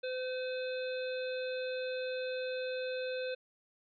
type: harmonic tone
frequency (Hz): 511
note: C5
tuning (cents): -41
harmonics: 1 / 3 / 5 / 7 / 8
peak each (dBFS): -35 / -45 / -46 / -49 / -50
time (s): 0.03-3.35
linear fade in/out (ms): 10
effects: none